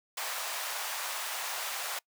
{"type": "high-pass noise", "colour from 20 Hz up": "pink", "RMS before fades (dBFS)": -36, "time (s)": [0.17, 1.99], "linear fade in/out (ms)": 5, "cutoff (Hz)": 700, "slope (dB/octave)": 24, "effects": ["noise-tail reverb RT60 0.1 s tail -24 dB re dry"]}